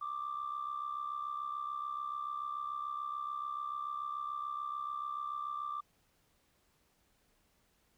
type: tone with amplitude modulation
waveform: sine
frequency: 1179 Hz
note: D6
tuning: 6 cents sharp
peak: -32 dBFS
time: 0.01-5.81 s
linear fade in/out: 10 ms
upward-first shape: sine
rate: 66.9 Hz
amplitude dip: 75%
effects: tanh soft clip ceiling -31 dBFS + pink hiss -73 dBFS RMS until 7.97 s